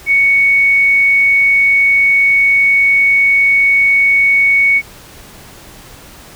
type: tone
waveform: sine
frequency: 2225 Hz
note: C#7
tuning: 6 cents sharp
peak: -7 dBFS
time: 0.06-4.82 s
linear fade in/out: 50 ms
effects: pink hiss -37 dBFS RMS until 6.35 s